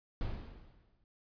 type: noise with exponential decay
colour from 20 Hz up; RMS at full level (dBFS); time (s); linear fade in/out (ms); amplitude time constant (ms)
brown; -35; 0.21-1.04; 1; 180
effects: resampled to 11025 Hz